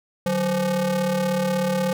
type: ring-modulated tone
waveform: square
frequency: 168.4 Hz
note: E3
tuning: 37 cents sharp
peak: -18 dBFS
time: 0.26-1.93 s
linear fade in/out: 2 ms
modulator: 355 Hz
effects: none